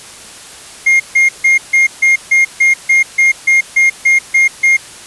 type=tone bursts; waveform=triangle; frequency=2129 Hz; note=C7; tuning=30 cents sharp; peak=-4 dBFS; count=14; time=0.86-4.77 s; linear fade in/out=10 ms; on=140 ms; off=150 ms; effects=white hiss -33 dBFS RMS until 5.06 s + resampled to 24000 Hz